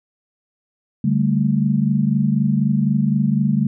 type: chord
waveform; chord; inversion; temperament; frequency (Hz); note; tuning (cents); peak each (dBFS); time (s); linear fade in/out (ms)
sine; D suspended fourth; none; equal with one note detuned; 144.64 / 196 / 220; D3 / G3 / A3; -26 / 0 / 0; -19; 1.04-3.67; 5
effects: none